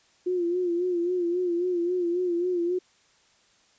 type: tone with vibrato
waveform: sine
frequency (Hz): 352.9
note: F4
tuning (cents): +18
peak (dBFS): -23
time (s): 0.26-2.79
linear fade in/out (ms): 10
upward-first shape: sine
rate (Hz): 3.7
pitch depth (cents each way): 63
effects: white hiss -62 dBFS RMS until 3.78 s + resampled to 16000 Hz